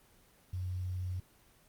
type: tone with quantisation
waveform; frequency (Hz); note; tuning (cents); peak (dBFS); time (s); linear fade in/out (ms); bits
sine; 91.3; F#2; -23; -34; 0.53-1.2; 5; 10
effects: pink hiss -64 dBFS RMS until 1.68 s + Opus 24 kbps